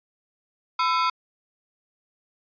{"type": "ring-modulated tone", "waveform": "40% pulse", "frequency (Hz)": 1170, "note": "D6", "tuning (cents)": -7, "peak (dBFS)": -16, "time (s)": [0.79, 1.1], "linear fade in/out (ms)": 5, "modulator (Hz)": 161, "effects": ["resampled to 11025 Hz"]}